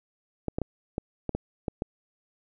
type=clicks; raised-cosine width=2 ms; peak=-15 dBFS; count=8; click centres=0.483 / 0.585 / 0.617 / 0.981 / 1.293 / 1.35 / 1.682 / 1.821 s; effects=none